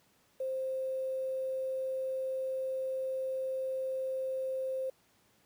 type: tone with quantisation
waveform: sine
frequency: 525 Hz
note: C5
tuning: 6 cents sharp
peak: -32 dBFS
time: 0.4-4.9 s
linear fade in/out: 5 ms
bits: 10
effects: pink hiss -68 dBFS RMS until 5.45 s + high-pass 100 Hz 12 dB/octave